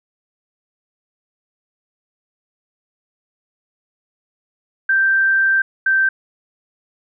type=tone pair in turn; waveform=sine; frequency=1568 / 1560.2 Hz; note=G6 / G6; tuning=0 / -9 cents; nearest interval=unison; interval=9 cents; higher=first; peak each=-12 / -12 dBFS; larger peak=neither; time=4.89-5.62 / 5.86-6.09 s; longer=first; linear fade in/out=5 ms; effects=none